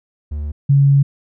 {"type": "tone pair in turn", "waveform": ["triangle", "sine"], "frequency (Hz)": [74, 139.69], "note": ["D2", "C#3"], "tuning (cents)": [14, 14], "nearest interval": "major seventh", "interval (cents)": 1100, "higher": "second", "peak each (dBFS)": [-19, -8], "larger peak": "second", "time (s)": [[0.31, 0.52], [0.69, 1.03]], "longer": "second", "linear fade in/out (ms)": 10, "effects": []}